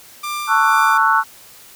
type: tone with tremolo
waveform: sawtooth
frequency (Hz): 1189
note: D6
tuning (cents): +21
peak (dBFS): -18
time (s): 0.23-0.98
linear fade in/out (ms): 10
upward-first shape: sine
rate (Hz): 2.2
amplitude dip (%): 45
type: chord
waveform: sine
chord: F# minor seventh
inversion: first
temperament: just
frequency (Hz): 888 / 1110 / 1332 / 1480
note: A5 / C#6 / E6 / F#6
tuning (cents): +16 / +2 / +18 / 0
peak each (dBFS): -17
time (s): 0.47-1.24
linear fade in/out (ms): 50
effects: white hiss -43 dBFS RMS until 1.75 s